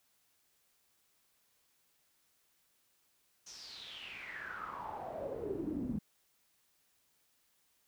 brown noise with band-pass filter sweep, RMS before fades -42 dBFS, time 3.46-5.99 s, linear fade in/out 10 ms, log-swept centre 6100 to 210 Hz, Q 7.6, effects white hiss -74 dBFS RMS until 7.87 s

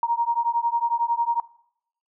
sine beating tone pair, 932.3 / 943.3 Hz, A#5 / A#5, 0 / +20 cents, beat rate 11 Hz, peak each -23 dBFS, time 0.03-1.4 s, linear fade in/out 2 ms, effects noise-tail reverb RT60 0.7 s tail -21 dB re dry

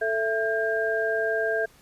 sine tone cluster, 441.9 / 664 / 1603 Hz, A4 / E5 / G6, +7 / +12 / +38 cents, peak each -27 dBFS, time 0.01-1.66 s, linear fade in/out 10 ms, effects pink hiss -56 dBFS RMS until 1.81 s + resampled to 32000 Hz

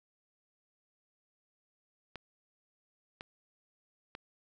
clicks, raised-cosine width 0.3 ms, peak -26 dBFS, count 3, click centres 2.157 / 3.209 / 4.151 s, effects none

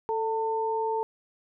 sine tone pair together, 441.6 / 899.7 Hz, A4 / A5, +6 / +38 cents, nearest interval octave, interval 1232 cents, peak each -28 dBFS, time 0.09-1.03 s, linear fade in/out 0 ms, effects none

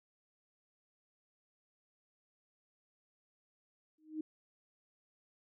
sine tone with exponential growth, 311.1 Hz, D#4, in tune, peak -33 dBFS, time 3.98-4.21 s, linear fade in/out 5 ms, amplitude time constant 48 ms, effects none

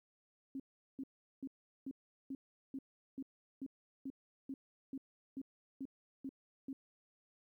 sine tone bursts, 269.3 Hz, C#4, 50 cents flat, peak -40 dBFS, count 15, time 0.55-6.73 s, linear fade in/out 2 ms, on 48 ms, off 390 ms, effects 13-bit

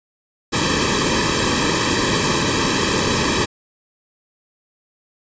pink noise with comb filter, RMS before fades -18 dBFS, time 0.52-3.46 s, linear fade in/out 20 ms, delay 1.4 ms, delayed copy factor -1, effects resampled to 16000 Hz

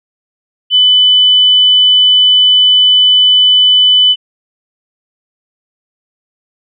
sine tone, 3000 Hz, F#7, 23 cents sharp, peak -4 dBFS, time 0.7-4.16 s, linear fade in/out 50 ms, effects none

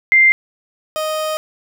sine / 30% pulse tone pair in turn, 2093 / 622.3 Hz, C7 / D#5, 0 / 0 cents, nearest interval octave + major sixth, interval 2100 cents, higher first, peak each -7 / -16 dBFS, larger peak first, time 0.12-0.32 / 0.96-1.37 s, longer second, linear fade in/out 0 ms, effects none

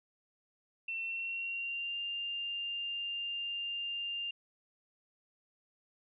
sine tone with pitch glide, 2695 to 2798 Hz, E7 to F7, +38 to +3 cents, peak -35 dBFS, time 0.88-4.31 s, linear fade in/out 5 ms, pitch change +65 cents, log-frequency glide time 1-1.97 s, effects none

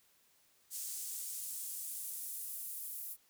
pink noise with high-pass filter sweep, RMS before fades -43 dBFS, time 0.7-3.17 s, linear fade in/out 50 ms, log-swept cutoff 7500 to 12000 Hz, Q 1.3, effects white hiss -70 dBFS RMS until 3.29 s

